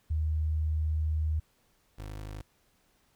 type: tone pair in turn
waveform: sine / 25% pulse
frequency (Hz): 77.78 / 51.91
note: D#2 / G#1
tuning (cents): 0 / 0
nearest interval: perfect fifth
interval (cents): 700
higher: first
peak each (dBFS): -26 / -35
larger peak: first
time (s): 0.1-1.4 / 1.98-2.42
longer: first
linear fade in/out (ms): 10
effects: pink hiss -69 dBFS RMS until 3.15 s